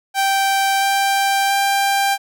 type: tone with pitch steps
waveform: sawtooth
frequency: 782 / 787 / 792 Hz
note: G5 / G5 / G5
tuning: -4 / +7 / +18 cents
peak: -11 dBFS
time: 0.14-2.18 s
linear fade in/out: 50 ms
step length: 680 ms
effects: none